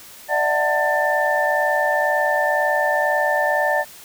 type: tone cluster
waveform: sine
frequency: 594 / 656 / 745 / 892 / 1780 Hz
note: D5 / E5 / F#5 / A5 / A6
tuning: +20 / -9 / +12 / +23 / +20 cents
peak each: -21 / -27 / -24 / -24 / -21 dBFS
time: 0.28-3.85 s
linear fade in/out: 50 ms
effects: white hiss -42 dBFS RMS until 4.04 s